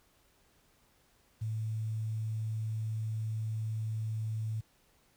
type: tone with quantisation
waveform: sine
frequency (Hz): 110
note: A2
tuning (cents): 0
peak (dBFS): -32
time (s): 1.41-4.61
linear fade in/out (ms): 10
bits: 10
effects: pink hiss -68 dBFS RMS until 5.16 s